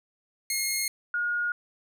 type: tone pair in turn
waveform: 10% pulse / sine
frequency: 2149 / 1434.3 Hz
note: C7 / F6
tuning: +46 / +46 cents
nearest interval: perfect fifth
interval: 700 cents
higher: first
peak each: -17 / -25 dBFS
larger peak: first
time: 0.5-0.88 / 1.14-1.52 s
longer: neither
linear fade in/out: 2 ms
effects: none